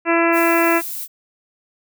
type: harmonic tone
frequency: 335.4 Hz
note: E4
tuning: 30 cents sharp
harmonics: 1 / 2 / 3 / 4 / 5 / 6 / 7 / 8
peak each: -17 / -20 / -22 / -23 / -24 / -25 / -25 / -26 dBFS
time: 0.05-0.82 s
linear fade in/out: 50 ms
type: noise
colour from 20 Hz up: violet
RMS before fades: -28 dBFS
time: 0.32-1.08 s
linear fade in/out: 50 ms
effects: none